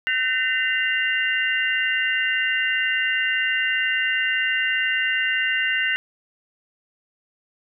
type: tone cluster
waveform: sine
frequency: 1527 / 1826 / 2035 / 2789 Hz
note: G6 / A#6 / C7 / F7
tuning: -46 / -36 / -49 / -3 cents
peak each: -25 dBFS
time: 0.07-5.96 s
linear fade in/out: 0 ms
effects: none